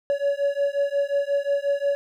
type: beating tone pair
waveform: triangle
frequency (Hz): 562 / 567.6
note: C#5 / C#5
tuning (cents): +24 / +41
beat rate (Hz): 5.6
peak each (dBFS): -22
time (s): 0.1-1.95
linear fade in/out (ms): 0
effects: none